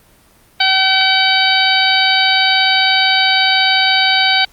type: harmonic tone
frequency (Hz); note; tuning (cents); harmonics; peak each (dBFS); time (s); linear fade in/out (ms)
763; G5; -47; 1 / 2 / 3 / 4 / 5 / 6; -17 / -17 / -17 / -17 / -17 / -17; 0.6-4.45; 5
effects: pink hiss -49 dBFS RMS until 4.52 s + Opus 24 kbps